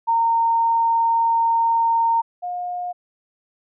sine tone pair in turn, 919 / 714.3 Hz, A#5 / F5, -25 / +39 cents, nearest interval major third, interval 436 cents, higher first, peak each -15 / -24 dBFS, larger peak first, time 0.07-2.22 / 2.42-2.93 s, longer first, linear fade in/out 20 ms, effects none

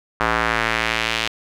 square tone with band-pass filter sweep, 56.3 Hz, A1, 40 cents sharp, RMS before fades -21 dBFS, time 0.2-1.28 s, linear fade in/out 5 ms, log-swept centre 1300 to 3100 Hz, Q 1.5, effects none

